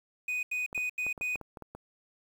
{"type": "tone bursts", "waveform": "triangle", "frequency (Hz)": 2489, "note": "D#7", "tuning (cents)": 0, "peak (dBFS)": -28, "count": 5, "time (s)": [0.28, 1.362], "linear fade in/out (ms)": 5, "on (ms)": 150, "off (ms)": 83}
{"type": "clicks", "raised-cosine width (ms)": 1, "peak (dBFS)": -29, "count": 10, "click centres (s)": [0.729, 0.778, 1.066, 1.178, 1.211, 1.357, 1.413, 1.572, 1.623, 1.75]}
{"effects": ["9-bit"]}